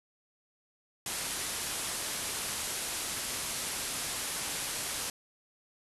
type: low-pass noise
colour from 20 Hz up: white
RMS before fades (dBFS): -36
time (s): 1.06-5.1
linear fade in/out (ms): 2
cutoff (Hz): 12000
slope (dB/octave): 96
effects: none